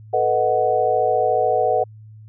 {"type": "chord", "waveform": "sine", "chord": "B dominant seventh", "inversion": "third", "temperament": "equal", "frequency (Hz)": [440, 493.9, 622.3, 740], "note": ["A4", "B4", "D#5", "F#5"], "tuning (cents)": [0, 0, 0, 0], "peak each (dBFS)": [-23, -21, -22, -19], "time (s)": [0.13, 1.84], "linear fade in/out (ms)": 10, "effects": ["added 108 Hz sine -39 dBFS peak until 2.28 s"]}